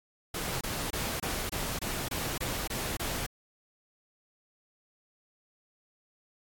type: noise bursts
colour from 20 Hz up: pink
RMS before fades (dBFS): -34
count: 10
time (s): 0.34-3.265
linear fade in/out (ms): 5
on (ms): 270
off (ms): 25
effects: AAC 64 kbps